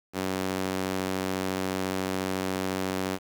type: tone with high-pass filter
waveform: sawtooth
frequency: 94.1 Hz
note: F#2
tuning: 30 cents sharp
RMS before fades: -30 dBFS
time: 0.13-3.19 s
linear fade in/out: 50 ms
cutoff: 250 Hz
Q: 1
effects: 8-bit